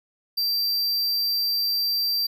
square tone, 4699 Hz, D8, in tune, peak -22 dBFS, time 0.37-2.27 s, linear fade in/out 10 ms, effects none

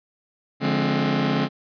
sawtooth chord, D half-diminished seventh, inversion none, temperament just, 146.83 / 176.2 / 211.4 / 264.3 Hz, D3 / F3 / Ab3 / C4, 0 / +16 / +31 / +18 cents, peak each -21 / -24 / -21 / -20 dBFS, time 0.6-1.49 s, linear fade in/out 50 ms, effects resampled to 11025 Hz

